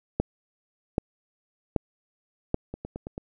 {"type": "two click trains", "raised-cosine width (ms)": 2, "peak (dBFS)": [-9, -21], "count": [4, 5], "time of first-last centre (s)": [[0.2, 2.544], [2.74, 3.179]], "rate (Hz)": [1.28, 9.11], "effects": []}